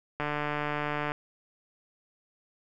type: click train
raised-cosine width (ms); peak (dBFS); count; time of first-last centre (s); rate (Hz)
0.5; -16; 137; 0.2-1.119; 148
effects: none